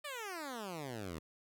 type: exponential sweep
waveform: 10% pulse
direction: down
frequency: 614 to 74.9 Hz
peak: -33 dBFS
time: 0.04-1.19 s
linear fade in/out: 10 ms
effects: none